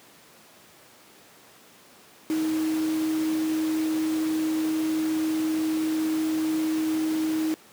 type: tone in noise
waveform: sine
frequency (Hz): 315.6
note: D#4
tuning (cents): +25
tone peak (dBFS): -22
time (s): 2.3-7.54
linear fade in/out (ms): 0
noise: pink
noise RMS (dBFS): -37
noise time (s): 2.3-7.54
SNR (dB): +12
effects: pink hiss -52 dBFS RMS until 7.72 s + high-pass 200 Hz 12 dB/octave